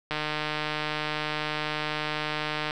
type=click train; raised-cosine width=0.3 ms; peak=-13 dBFS; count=396; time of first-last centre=0.11-2.709 s; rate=152 Hz; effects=none